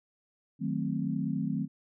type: chord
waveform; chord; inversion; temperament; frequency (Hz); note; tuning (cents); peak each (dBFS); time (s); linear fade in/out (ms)
sine; D# diminished seventh; none; equal; 155.56 / 185 / 220 / 261.6; D#3 / F#3 / A3 / C4; 0 / 0 / 0 / 0; -34; 0.59-1.68; 50
effects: none